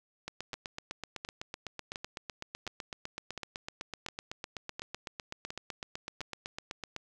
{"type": "two click trains", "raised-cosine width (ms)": 0.2, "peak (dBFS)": [-21, -21], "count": [54, 9], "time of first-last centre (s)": [[0.28, 6.963], [0.54, 6.214]], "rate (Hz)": [7.93, 1.41], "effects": []}